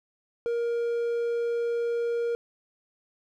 triangle tone, 470.1 Hz, A#4, 15 cents sharp, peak -23 dBFS, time 0.46-2.35 s, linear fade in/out 0 ms, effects none

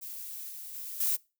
violet noise with level steps, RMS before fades -41 / -43 / -40 / -28 dBFS, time 0.01-1.17 s, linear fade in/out 20 ms, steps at 0.49 / 0.74 / 1 s, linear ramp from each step 5 ms, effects noise-tail reverb RT60 0.3 s tail -24 dB re dry

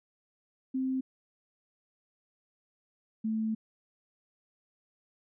sine tone pair in turn, 261.6 / 220 Hz, C4 / A3, 0 / 0 cents, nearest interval minor third, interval 300 cents, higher first, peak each -28 dBFS, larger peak neither, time 0.74-1.01 / 3.24-3.55 s, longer second, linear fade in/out 10 ms, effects none

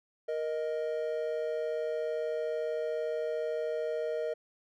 triangle tone pair together, 468.9 / 622.3 Hz, A#4 / D#5, +10 / 0 cents, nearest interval perfect fourth, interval 490 cents, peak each -31 / -32 dBFS, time 0.28-4.34 s, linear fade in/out 10 ms, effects none

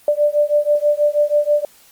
sine beating tone pair, 587.3 / 593.5 Hz, D5 / D5, 0 / +18 cents, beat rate 6.2 Hz, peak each -16 dBFS, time 0.08-1.65 s, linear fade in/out 2 ms, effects white hiss -49 dBFS RMS until 1.91 s + Opus 32 kbps

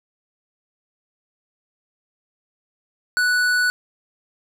sine tone with tanh clipping, 1480 Hz, F#6, in tune, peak -18 dBFS, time 3.17-3.7 s, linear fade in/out 0 ms, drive 15 dB, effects none

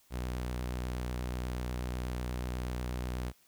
sawtooth tone with vibrato, 61.74 Hz, B1, in tune, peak -30 dBFS, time 0.1-3.33 s, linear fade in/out 50 ms, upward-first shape sine, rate 8.2 Hz, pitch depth 22 cents each way, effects white hiss -66 dBFS RMS until 3.47 s

